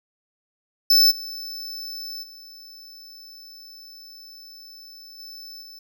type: tone with level steps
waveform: square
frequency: 5274 Hz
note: E8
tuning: in tune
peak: -13 / -32 / -42 / -38 / -41 dBFS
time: 0.9-5.79 s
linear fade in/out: 5 ms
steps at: 1.1 / 2.22 / 5.18 / 5.61 s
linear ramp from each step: 20 ms
effects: none